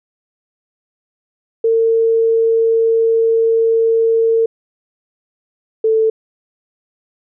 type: tone pair in turn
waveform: sine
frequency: 453.5 / 442.6 Hz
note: A#4 / A4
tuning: -48 / +10 cents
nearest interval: unison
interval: 42 cents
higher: first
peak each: -10 dBFS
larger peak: neither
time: 1.64-4.46 / 5.84-6.1 s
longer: first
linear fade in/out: 5 ms
effects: none